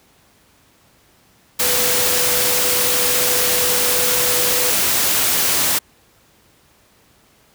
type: tone in noise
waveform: sine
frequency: 493.9 Hz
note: B4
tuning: in tune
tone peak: -25 dBFS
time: 1.6-4.71 s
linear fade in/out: 10 ms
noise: white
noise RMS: -17 dBFS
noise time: 1.59-5.79 s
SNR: -11 dB
effects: pink hiss -54 dBFS RMS until 7.54 s + high-pass 60 Hz 12 dB/octave